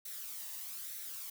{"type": "noise with flanger", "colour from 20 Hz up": "blue", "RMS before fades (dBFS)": -44, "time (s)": [0.05, 1.3], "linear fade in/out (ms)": 5, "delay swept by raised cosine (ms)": [0.5, 1.08], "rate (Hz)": 1.1, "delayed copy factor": 0.5, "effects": []}